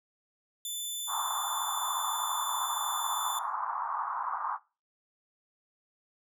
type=tone; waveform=15% pulse; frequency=3514 Hz; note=A7; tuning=3 cents flat; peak=-27 dBFS; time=0.65-3.39 s; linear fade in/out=2 ms
type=band-pass noise; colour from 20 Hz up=white; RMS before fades=-34 dBFS; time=1.07-4.59 s; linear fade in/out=50 ms; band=870 to 1200 Hz; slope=48 dB/octave
effects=noise-tail reverb RT60 0.3 s tail -20 dB re dry